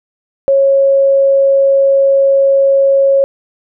sine tone, 548 Hz, C#5, 20 cents flat, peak -6 dBFS, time 0.48-3.24 s, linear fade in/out 0 ms, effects none

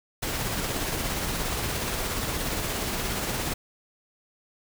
pink noise with tremolo, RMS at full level -28 dBFS, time 0.22-3.54 s, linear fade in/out 10 ms, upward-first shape triangle, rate 17 Hz, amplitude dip 30%, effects none

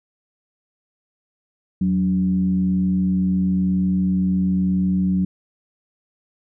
sine tone with frequency modulation, 185 Hz, F#3, in tune, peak -16 dBFS, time 1.81-5.25 s, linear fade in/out 5 ms, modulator 101 Hz, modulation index 0.45, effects none

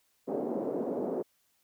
white band-pass noise, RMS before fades -33 dBFS, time 0.27-1.23 s, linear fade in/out 20 ms, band 220 to 540 Hz, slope 24 dB/octave, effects white hiss -72 dBFS RMS until 1.63 s

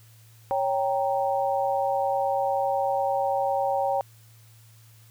sine chord, G diminished, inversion second, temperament equal, 554.4 / 784 / 932.3 Hz, Db5 / G5 / Bb5, 0 / 0 / 0 cents, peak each -26 / -25 / -31 dBFS, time 0.51-4.01 s, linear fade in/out 0 ms, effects added 112 Hz sine -51 dBFS peak until 5.1 s + white hiss -58 dBFS RMS until 5.1 s

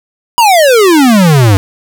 square exponential sweep, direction down, 987.8 to 93 Hz, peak -4 dBFS, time 0.38-1.57 s, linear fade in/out 0 ms, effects none

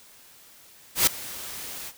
white noise with ADSR envelope, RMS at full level -17 dBFS, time 0.95-1.93 s, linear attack 120 ms, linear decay 5 ms, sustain -20 dB, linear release 55 ms, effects white hiss -52 dBFS RMS until 1.97 s

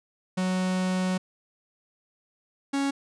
45% pulse tone pair in turn, 185 / 277.2 Hz, F#3 / C#4, 0 / 0 cents, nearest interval perfect fifth, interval 700 cents, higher second, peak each -24 / -24 dBFS, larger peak neither, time 0.37-1.18 / 2.73-2.91 s, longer first, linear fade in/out 10 ms, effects resampled to 22050 Hz

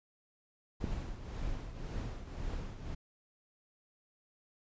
brown noise with tremolo, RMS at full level -37 dBFS, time 0.8-2.95 s, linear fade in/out 10 ms, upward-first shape triangle, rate 1.9 Hz, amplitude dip 65%
click, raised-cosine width 3 ms, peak -21 dBFS, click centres 0.842 s
effects resampled to 16000 Hz

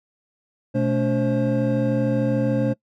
triangle tone cluster, 124.9 / 218.2 / 285.2 / 530 Hz, B2 / A3 / C#4 / C5, +20 / -14 / +49 / +22 cents, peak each -22 dBFS, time 0.74-2.74 s, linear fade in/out 20 ms, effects noise-tail reverb RT60 0.1 s tail -23 dB re dry

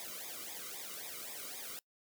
white noise with flanger, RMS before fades -45 dBFS, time 0-1.79 s, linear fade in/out 0 ms, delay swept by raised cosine 0.68 to 1.19 ms, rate 3.8 Hz, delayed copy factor -0.95, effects noise-tail reverb RT60 0.1 s tail -24 dB re dry

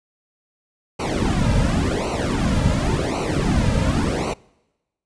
brown noise with flanger, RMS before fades -20 dBFS, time 0.99-4.34 s, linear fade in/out 10 ms, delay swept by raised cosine 0.58 to 2.78 ms, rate 0.91 Hz, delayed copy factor -1, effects noise-tail reverb RT60 1.0 s tail -25 dB re dry + resampled to 22050 Hz

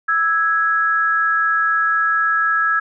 sine tone pair together, 1317.2 / 1661.2 Hz, E6 / G#6, -2 / 0 cents, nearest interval major third, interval 402 cents, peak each -17 dBFS, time 0.08-2.8 s, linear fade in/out 10 ms, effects none

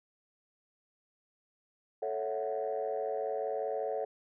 sine chord, F# minor seventh, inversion first, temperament equal, 440 / 554.4 / 659.3 / 740 Hz, A4 / C#5 / E5 / F#5, 0 / 0 / 0 / 0 cents, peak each -35 / -36 / -38 / -38 dBFS, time 2.02-4.05 s, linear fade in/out 5 ms, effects tanh soft clip ceiling -24 dBFS

